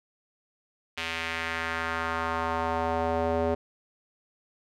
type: tone with band-pass filter sweep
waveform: square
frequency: 82.41 Hz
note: E2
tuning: in tune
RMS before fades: -29 dBFS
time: 0.97-3.55 s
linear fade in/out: 10 ms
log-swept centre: 2700 to 520 Hz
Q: 1.8
effects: none